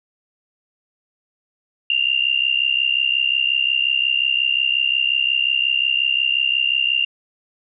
sine tone with amplitude modulation, 2794 Hz, F7, in tune, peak -12 dBFS, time 1.9-7.05 s, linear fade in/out 2 ms, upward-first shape sine, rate 65.6 Hz, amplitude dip 85%, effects none

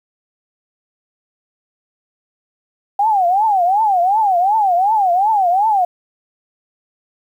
sine tone with vibrato, 784 Hz, G5, in tune, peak -11 dBFS, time 2.99-5.85 s, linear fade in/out 5 ms, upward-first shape triangle, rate 2.7 Hz, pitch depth 250 cents each way, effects 8-bit

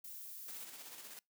violet noise, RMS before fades -49 dBFS, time 0.04-0.65 s, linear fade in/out 5 ms
white noise with tremolo, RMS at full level -50 dBFS, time 0.48-1.19 s, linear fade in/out 2 ms, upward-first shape square, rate 16 Hz, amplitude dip 35%
effects noise-tail reverb RT60 0.2 s tail -26 dB re dry + high-pass 200 Hz 12 dB/octave

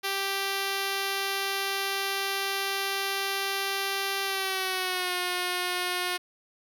5% pulse tone with pitch glide, 392 to 359.5 Hz, G4 to F#4, 0 to -50 cents, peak -16 dBFS, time 0.03-6.18 s, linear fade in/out 20 ms, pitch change -150 cents, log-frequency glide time 4.24-5.13 s, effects none

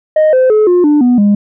sine tone with pitch steps, 620 / 515.4 / 428.4 / 356.1 / 296 / 246 / 204.5 Hz, D#5 / C5 / A4 / F4 / D4 / B3 / G#3, -6 / -26 / -46 / +34 / +14 / -7 / -26 cents, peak -3 dBFS, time 0.16-1.35 s, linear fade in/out 5 ms, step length 170 ms, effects tanh soft clip ceiling -4 dBFS

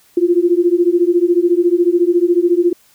sine beating tone pair, 342.1 / 356.1 Hz, F4 / F4, -36 / +34 cents, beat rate 14 Hz, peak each -13 dBFS, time 0.17-2.73 s, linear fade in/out 5 ms, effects white hiss -52 dBFS RMS until 2.94 s

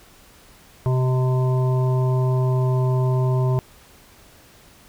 harmonic tone with a mistuned harmonic, 128.6 Hz, C3, 30 cents flat, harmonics 1 / 3 / 5 / 7 / 8, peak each -17 / -27 / -31 / -34 / -35 dBFS, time 0.86-3.59 s, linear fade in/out 0 ms, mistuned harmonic 5, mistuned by -19 cents, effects pink hiss -50 dBFS RMS until 4.88 s

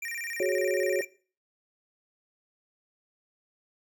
square tone with vibrato, 2093 Hz, C7, in tune, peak -34 dBFS, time 0.02-1.05 s, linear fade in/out 5 ms, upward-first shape square, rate 16 Hz, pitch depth 210 cents each way
sine chord, F# suspended second, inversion none, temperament equal, 370 / 415.3 / 554.4 Hz, F#4 / G#4 / C#5, 0 / 0 / 0 cents, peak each -27 / -31 / -28 dBFS, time 0.4-1.01 s, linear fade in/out 2 ms
effects noise-tail reverb RT60 0.4 s tail -19 dB re dry

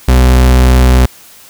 40% pulse tone, 63.1 Hz, B1, 38 cents sharp, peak -3 dBFS, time 0.08-1.06 s, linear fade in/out 5 ms, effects white hiss -38 dBFS RMS until 1.49 s

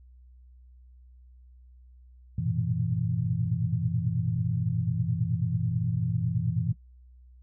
sine tone cluster, 94.2 / 109 / 117.8 / 127.3 / 165.1 Hz, F#2 / A2 / A#2 / C3 / E3, +32 / -16 / +19 / -47 / +3 cents, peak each -34 / -35 / -30 / -33 / -30 dBFS, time 2.38-6.73 s, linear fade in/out 5 ms, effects noise-tail reverb RT60 0.1 s tail -17 dB re dry + added 62 Hz sine -50 dBFS peak until 7.42 s

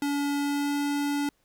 square tone with pitch glide, 285.4 to 287.2 Hz, D4 to D4, -49 to -39 cents, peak -26 dBFS, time 0.02-1.29 s, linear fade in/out 2 ms, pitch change +10 cents, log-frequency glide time 0.39-0.76 s, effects pink hiss -70 dBFS RMS until 1.44 s

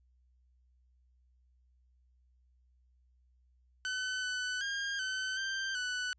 sawtooth tone with pitch steps, 1513 / 1499 / 1614 / 1524 / 1570 / 1490 Hz, F#6 / F#6 / G#6 / G6 / G6 / F#6, +38 / +22 / -50 / -49 / +2 / +12 cents, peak -30 dBFS, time 3.85-6.13 s, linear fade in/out 0 ms, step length 380 ms, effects added 62 Hz sine -65 dBFS peak until 6.18 s + resampled to 16000 Hz

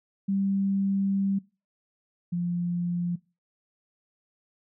sine tone pair in turn, 196 / 174.62 Hz, G3 / F3, 0 / 0 cents, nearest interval major second, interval 200 cents, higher first, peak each -23 / -25 dBFS, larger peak first, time 0.28-1.39 / 2.32-3.16 s, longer first, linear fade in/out 10 ms, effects noise-tail reverb RT60 0.3 s tail -22 dB re dry

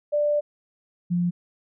sine tone pair in turn, 590 / 175.41 Hz, D5 / F3, +8 / +8 cents, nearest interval octave + major sixth, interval 2100 cents, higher first, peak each -19 / -20 dBFS, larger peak first, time 0.12-0.41 / 1.1-1.31 s, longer first, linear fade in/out 20 ms, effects none

